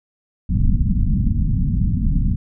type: low-pass noise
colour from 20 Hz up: pink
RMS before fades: -17 dBFS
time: 0.49-2.36 s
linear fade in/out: 10 ms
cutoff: 230 Hz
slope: 48 dB/octave
effects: none